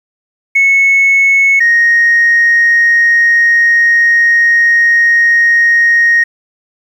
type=tone pair in turn; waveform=sine; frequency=2200 / 1867.7 Hz; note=C#7 / A#6; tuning=-14 / +3 cents; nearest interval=minor third; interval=283 cents; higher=first; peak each=-4 dBFS; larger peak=neither; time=0.55-1.6 / 1.6-6.24 s; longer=second; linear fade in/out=10 ms; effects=tanh soft clip ceiling -2 dBFS + 7-bit